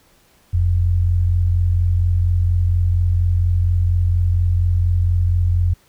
sine tone pair together, 44.25 / 88.5 Hz, F1 / F2, +23 / +23 cents, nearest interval octave, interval 1200 cents, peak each -20 / -14 dBFS, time 0.53-5.74 s, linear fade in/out 10 ms, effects pink hiss -55 dBFS RMS until 5.88 s

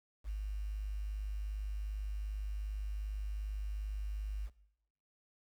sine tone with quantisation, 51.3 Hz, G#1, 21 cents flat, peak -35 dBFS, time 0.24-4.5 s, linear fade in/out 50 ms, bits 10, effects noise-tail reverb RT60 0.8 s tail -19 dB re dry

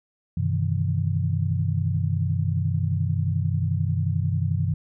sine tone cluster, 95.7 / 126.8 / 149.5 / 160.8 Hz, G2 / B2 / D3 / E3, -41 / +46 / +31 / -43 cents, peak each -24 / -27 / -30 / -27 dBFS, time 0.37-4.74 s, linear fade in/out 5 ms, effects none

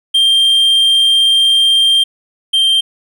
triangle tone pair in turn, 3179 / 3159 Hz, G7 / G7, +24 / +13 cents, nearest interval unison, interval 11 cents, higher first, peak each -6 / -7 dBFS, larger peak first, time 0.14-2.04 / 2.53-2.81 s, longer first, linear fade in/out 10 ms, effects none

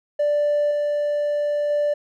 triangle tone with level steps, 587.3 Hz, D5, in tune, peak -14 / -17 / -15 dBFS, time 0.19-1.94 s, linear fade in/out 10 ms, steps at 0.71 / 1.7 s, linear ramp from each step 2 ms, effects tanh soft clip ceiling -13 dBFS

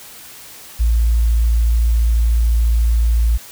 sine tone, 57 Hz, A#1, 38 cents flat, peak -11 dBFS, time 0.79-3.38 s, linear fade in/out 20 ms, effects white hiss -38 dBFS RMS until 3.51 s

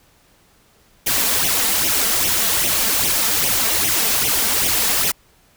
white noise with flanger, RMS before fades -18 dBFS, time 1.06-5.12 s, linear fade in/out 10 ms, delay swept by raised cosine 0.32 to 4.52 ms, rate 2.5 Hz, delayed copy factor +0.75, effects pink hiss -55 dBFS RMS until 5.56 s

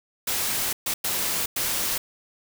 white noise bursts at uneven times, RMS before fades -26 dBFS, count 4, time 0.27-0.73 / 0.86-0.94 / 1.04-1.46 / 1.56-1.98 s, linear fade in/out 5 ms, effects none

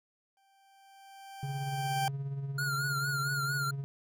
40% pulse tone with exponential growth, 783 Hz, G5, 2 cents flat, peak -27 dBFS, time 0.37-2.08 s, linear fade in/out 1 ms, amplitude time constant 370 ms
triangle tone with tremolo, 138.3 Hz, C#3, 4 cents flat, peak -30 dBFS, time 1.43-3.84 s, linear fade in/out 0 ms, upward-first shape sine, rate 17 Hz, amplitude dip 45%
square tone with vibrato, 1416 Hz, F6, 23 cents sharp, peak -32 dBFS, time 2.58-3.71 s, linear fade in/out 5 ms, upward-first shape triangle, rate 4.4 Hz, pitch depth 71 cents each way
effects none

